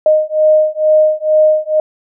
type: beating tone pair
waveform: sine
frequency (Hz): 617 / 619.2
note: D#5 / D#5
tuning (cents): -15 / -9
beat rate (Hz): 2.2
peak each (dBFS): -11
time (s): 0.06-1.8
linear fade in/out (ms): 2
effects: none